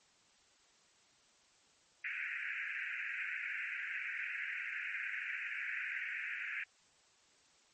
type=band-pass noise; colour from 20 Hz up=pink; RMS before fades=-41 dBFS; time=2.04-6.64 s; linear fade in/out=5 ms; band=1500 to 2600 Hz; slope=96 dB/octave; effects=white hiss -68 dBFS RMS until 7.73 s + MP3 32 kbps